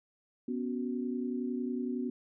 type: chord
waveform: sine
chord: B suspended second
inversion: none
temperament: just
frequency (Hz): 246.9 / 277.8 / 370.4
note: B3 / C#4 / F#4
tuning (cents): 0 / +4 / +2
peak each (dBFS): -33 / -39 / -39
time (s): 0.48-2.1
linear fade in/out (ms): 5
effects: none

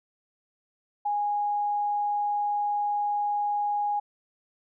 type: tone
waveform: sine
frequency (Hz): 825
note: G#5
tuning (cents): -12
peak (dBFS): -24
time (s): 1.05-4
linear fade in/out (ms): 10
effects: none

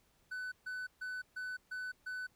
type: tone bursts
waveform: triangle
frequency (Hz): 1500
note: F#6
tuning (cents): +23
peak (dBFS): -37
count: 6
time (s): 0.31-2.27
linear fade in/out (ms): 10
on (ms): 210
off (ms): 140
effects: pink hiss -72 dBFS RMS until 2.35 s

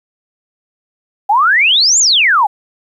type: exponential two-way sweep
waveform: sine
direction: up then down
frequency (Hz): 779 to 7459 to 779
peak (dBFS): -7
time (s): 1.29-2.47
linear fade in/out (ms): 10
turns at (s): 1.99
effects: 8-bit

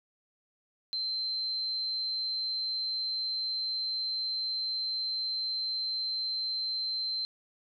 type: tone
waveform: sine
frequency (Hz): 4108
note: C8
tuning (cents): -33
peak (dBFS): -30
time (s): 0.93-7.25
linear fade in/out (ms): 0
effects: none

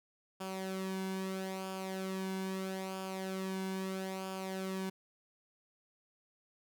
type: tone with flanger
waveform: sawtooth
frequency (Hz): 189.9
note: F#3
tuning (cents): +45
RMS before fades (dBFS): -39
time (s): 0.4-4.9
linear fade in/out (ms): 10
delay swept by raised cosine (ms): 0.5 to 1.6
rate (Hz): 0.77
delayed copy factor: -0.6
effects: none

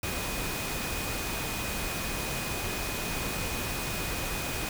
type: tone in noise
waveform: sine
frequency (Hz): 2489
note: D#7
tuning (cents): 0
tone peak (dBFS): -40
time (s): 0.03-4.69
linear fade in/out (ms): 2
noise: pink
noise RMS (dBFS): -33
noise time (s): 0.03-4.69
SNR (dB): -10
effects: none

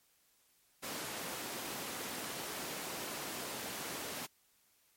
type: high-pass noise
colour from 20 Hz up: pink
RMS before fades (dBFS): -42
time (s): 0.82-4.27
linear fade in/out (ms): 20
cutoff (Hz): 220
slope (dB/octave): 12
effects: white hiss -71 dBFS RMS until 4.96 s + MP3 64 kbps

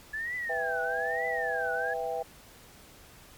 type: tone with vibrato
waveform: sine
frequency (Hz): 1710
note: A6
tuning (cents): -50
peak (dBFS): -31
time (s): 0.13-1.94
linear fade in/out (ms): 10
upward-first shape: triangle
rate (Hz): 1.1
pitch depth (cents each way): 280
type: chord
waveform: sine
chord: E minor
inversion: second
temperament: just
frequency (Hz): 494.4 / 659.3 / 791.1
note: B4 / E5 / G5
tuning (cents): +2 / 0 / +16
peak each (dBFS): -34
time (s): 0.49-2.23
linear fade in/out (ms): 10
effects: pink hiss -53 dBFS RMS until 3.37 s + MP3 96 kbps

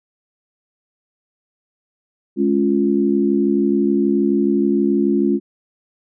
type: chord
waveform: sine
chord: Db major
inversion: second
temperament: equal with one note detuned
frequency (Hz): 210.4 / 277.2 / 349.2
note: Ab3 / Db4 / F4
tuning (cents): +23 / 0 / 0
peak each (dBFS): -18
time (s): 2.36-5.4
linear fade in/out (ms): 50
effects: none

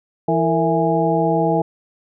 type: harmonic tone with a mistuned harmonic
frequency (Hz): 165.2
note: E3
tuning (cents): +4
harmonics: 1 / 2 / 3 / 4 / 5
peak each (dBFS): -21 / -21 / -21 / -21 / -21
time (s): 0.28-1.62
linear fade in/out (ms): 5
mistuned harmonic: 3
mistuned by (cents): -120
effects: none

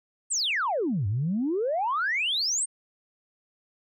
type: exponential two-way sweep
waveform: sine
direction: down then up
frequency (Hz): 8870 to 94.2 to 8870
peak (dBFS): -23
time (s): 0.3-2.66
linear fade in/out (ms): 20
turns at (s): 1.07
effects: tanh soft clip ceiling -19 dBFS

